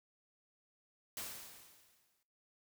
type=noise with exponential decay; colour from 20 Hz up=white; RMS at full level=-42 dBFS; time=1.17-2.23 s; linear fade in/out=1 ms; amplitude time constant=230 ms; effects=noise-tail reverb RT60 0.4 s tail -17 dB re dry